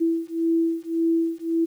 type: beating tone pair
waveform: sine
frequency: 329.6 / 331.4 Hz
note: E4 / E4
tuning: 0 / +9 cents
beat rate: 1.8 Hz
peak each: -23 dBFS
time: 0-1.66 s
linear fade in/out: 20 ms
effects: 9-bit